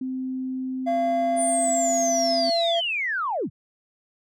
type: tone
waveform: sine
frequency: 259.3 Hz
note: C4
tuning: 15 cents flat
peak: -26 dBFS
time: 0.01-2.5 s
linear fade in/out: 5 ms
type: tone with pitch glide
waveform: triangle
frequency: 684 to 676.9 Hz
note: F5 to E5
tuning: -36 to +46 cents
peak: -18 dBFS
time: 0.86-2.81 s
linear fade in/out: 20 ms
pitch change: -18 cents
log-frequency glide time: 1.52-2.44 s
type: linear sweep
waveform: sine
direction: down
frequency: 9320 to 81.2 Hz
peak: -23 dBFS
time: 1.36-3.5 s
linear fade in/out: 50 ms
effects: tanh soft clip ceiling -14 dBFS